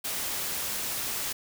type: noise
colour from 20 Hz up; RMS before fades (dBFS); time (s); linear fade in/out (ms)
white; -32; 0.04-1.33; 10
effects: none